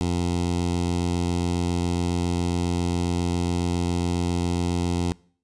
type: tone with notch filter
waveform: 15% pulse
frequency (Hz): 87.31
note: F2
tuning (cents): 0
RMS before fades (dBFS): -24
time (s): 0.01-5.12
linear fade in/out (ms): 0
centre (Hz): 1600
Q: 1
effects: noise-tail reverb RT60 0.5 s tail -23 dB re dry + resampled to 22050 Hz